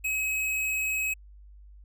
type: tone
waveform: square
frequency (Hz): 2554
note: D#7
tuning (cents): +45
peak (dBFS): -27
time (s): 0.04-1.14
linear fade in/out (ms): 10
effects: added 50 Hz sine -47 dBFS peak until 1.84 s